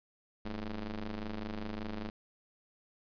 sawtooth ring-modulated tone, 103.4 Hz, G#2, 7 cents flat, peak -30 dBFS, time 0.45-2.1 s, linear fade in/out 5 ms, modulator 116 Hz, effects resampled to 11025 Hz + 11-bit

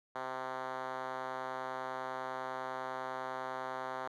5% pulse tone with band-pass filter, 130 Hz, C3, 11 cents flat, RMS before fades -40 dBFS, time 0.15-4.08 s, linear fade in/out 5 ms, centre 880 Hz, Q 1, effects none

